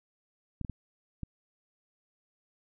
clicks, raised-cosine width 5 ms, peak -24 dBFS, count 4, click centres 0.613 / 0.648 / 0.697 / 1.233 s, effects none

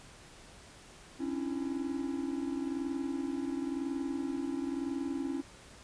triangle tone cluster, 272 / 292.9 / 334 Hz, C#4 / D4 / E4, -33 / -5 / +23 cents, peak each -33 / -38 / -36 dBFS, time 1.19-5.42 s, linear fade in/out 20 ms, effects pink hiss -54 dBFS RMS until 5.83 s + resampled to 22050 Hz

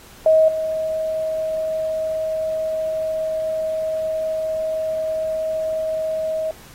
sine tone with level steps, 634 Hz, D#5, 32 cents sharp, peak -10 / -20 dBFS, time 0.26-6.51 s, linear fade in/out 2 ms, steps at 0.48 s, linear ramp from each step 5 ms, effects pink hiss -45 dBFS RMS until 6.74 s + AAC 48 kbps

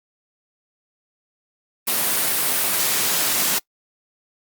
white high-pass noise, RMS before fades -20 dBFS, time 1.87-3.59 s, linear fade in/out 10 ms, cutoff 150 Hz, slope 12 dB/octave, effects noise-tail reverb RT60 0.1 s tail -25 dB re dry + Opus 32 kbps

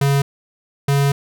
square tone pair in turn, 139.7 / 140.29 Hz, C#3 / C#3, +14 / +21 cents, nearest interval unison, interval 7 cents, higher second, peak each -14 dBFS, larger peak neither, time 0.01-0.22 / 0.88-1.12 s, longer second, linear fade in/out 5 ms, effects none

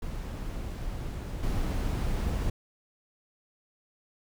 brown noise with level steps, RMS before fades -35 / -29 dBFS, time 0.02-2.5 s, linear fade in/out 5 ms, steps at 1.43 s, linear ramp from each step 5 ms, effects none

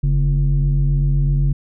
sine tone pair together, 44.57 / 141.5 Hz, F1 / C#3, +36 / +36 cents, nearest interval octave + minor sixth, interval 2000 cents, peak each -14 dBFS, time 0.03-1.53 s, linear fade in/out 10 ms, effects tanh soft clip ceiling -10 dBFS

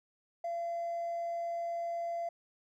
triangle tone with hard clipping, 682 Hz, F5, 41 cents flat, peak -33 dBFS, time 0.44-2.29 s, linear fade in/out 5 ms, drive 2 dB, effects none

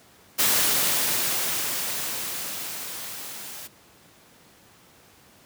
white noise with level ramp, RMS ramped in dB -20 to -39 dBFS, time 0.38-3.68 s, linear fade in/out 20 ms, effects pink hiss -54 dBFS RMS until 5.45 s + high-pass 100 Hz 12 dB/octave

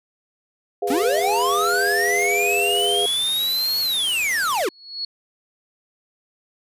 sine chord, F diminished, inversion first, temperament equal with one note detuned, 407.5 / 493.9 / 698.5 Hz, Ab4 / Cb5 / F5, -33 / 0 / 0 cents, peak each -23 / -28 / -25 dBFS, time 0.82-3.06 s, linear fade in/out 5 ms
white noise, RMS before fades -34 dBFS, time 0.87-4.65 s, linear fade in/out 5 ms
square linear two-way sweep, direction up then down, 245.4 to 4391 to 310.5 Hz, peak -20 dBFS, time 0.9-4.69 s, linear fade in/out 5 ms, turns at 3.8 s
sine tone with exponential growth, 4358 Hz, C#8, 30 cents flat, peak -22 dBFS, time 4.6-5.05 s, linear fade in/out 5 ms, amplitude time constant 96 ms
effects resampled to 32000 Hz

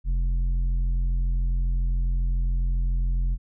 sine tone with tanh clipping, 43.65 Hz, F1, in tune, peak -22 dBFS, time 0.04-3.38 s, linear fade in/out 50 ms, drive 7 dB, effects none

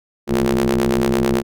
sawtooth ring-modulated tone, 65 Hz, C2, 11 cents flat, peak -8 dBFS, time 0.27-1.43 s, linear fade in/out 50 ms, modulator 288 Hz, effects none

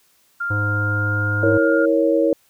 sine tone with pitch glide, 1396.9 to 1413.1 Hz, F6 to F6, 0 to +20 cents, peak -21 dBFS, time 0.4-1.86 s, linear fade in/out 10 ms, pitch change +20 cents, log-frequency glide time 0.52-1.33 s
harmonic tone, 103.5 Hz, G#2, 5 cents flat, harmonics 1 / 3 / 5 / 7 / 9 / 10, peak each -20 / -30 / -32 / -41 / -43 / -44 dBFS, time 0.5-1.58 s, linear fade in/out 10 ms
sine chord, A# diminished, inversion second, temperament equal with one note detuned, 324.9 / 466.2 / 554.4 Hz, E4 / A#4 / C#5, -25 / 0 / 0 cents, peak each -18 / -19 / -18 dBFS, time 1.43-2.33 s, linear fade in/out 2 ms
effects white hiss -59 dBFS RMS until 2.49 s

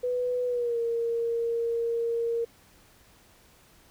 sine tone with pitch glide, 495.3 to 464.8 Hz, B4 to A#4, +5 to -5 cents, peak -25 dBFS, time 0.03-2.45 s, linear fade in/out 10 ms, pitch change -110 cents, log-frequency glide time 0.46-0.79 s, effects pink hiss -58 dBFS RMS until 3.9 s

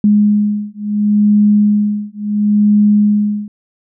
sine beating tone pair, 207.7 / 208.42 Hz, G#3 / G#3, 0 / +6 cents, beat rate 0.72 Hz, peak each -12 dBFS, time 0.04-3.48 s, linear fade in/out 2 ms, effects none

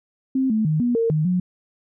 sine tone with pitch steps, 263.7 / 218 / 154.8 / 242.2 / 457.6 / 154.3 / 180.9 Hz, C4 / A3 / D#3 / B3 / A#4 / D#3 / F#3, +14 / -16 / -9 / -34 / -32 / -14 / -39 cents, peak -17 dBFS, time 0.35-1.4 s, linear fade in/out 5 ms, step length 150 ms, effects none

